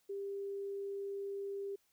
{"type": "tone", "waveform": "sine", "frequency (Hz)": 397.4, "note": "G4", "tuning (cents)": 24, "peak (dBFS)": -38, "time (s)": [0.09, 1.76], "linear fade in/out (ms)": 10, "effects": ["white hiss -75 dBFS RMS until 1.92 s"]}